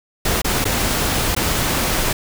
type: noise with dropouts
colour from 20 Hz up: pink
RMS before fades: -19 dBFS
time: 0.25-2.13 s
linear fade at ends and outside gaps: 5 ms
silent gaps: 0.418-0.444 / 0.644-0.652 / 1.35-1.364 s
effects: none